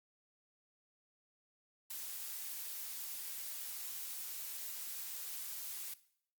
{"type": "noise", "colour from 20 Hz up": "blue", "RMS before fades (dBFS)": -44, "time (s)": [1.9, 5.94], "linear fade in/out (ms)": 5, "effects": ["noise-tail reverb RT60 0.6 s tail -17 dB re dry", "Opus 48 kbps"]}